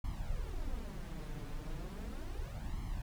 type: noise with flanger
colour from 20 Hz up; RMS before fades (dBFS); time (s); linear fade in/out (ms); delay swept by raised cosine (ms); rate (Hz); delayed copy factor
brown; -40; 0.04-3.02; 5; 0.95 to 6.85; 0.36; +0.8
effects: none